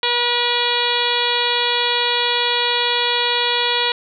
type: harmonic tone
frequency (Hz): 482.2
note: B4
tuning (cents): -41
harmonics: 1 / 2 / 3 / 4 / 5 / 6 / 7 / 8 / 9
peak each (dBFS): -25 / -23 / -28 / -26 / -26 / -26 / -22 / -24 / -28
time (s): 0.03-3.92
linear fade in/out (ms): 2
effects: none